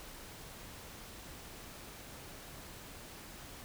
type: silence
effects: pink hiss -50 dBFS RMS until 3.64 s